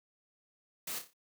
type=noise with echo; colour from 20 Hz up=white; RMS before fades=-39 dBFS; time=0.87-0.99 s; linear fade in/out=5 ms; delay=29 ms; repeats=5; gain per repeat=-7 dB; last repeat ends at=1.135 s; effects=high-pass 150 Hz 12 dB/octave